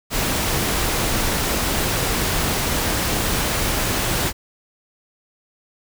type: noise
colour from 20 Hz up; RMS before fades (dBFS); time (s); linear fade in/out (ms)
pink; -21; 0.1-4.33; 50
effects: none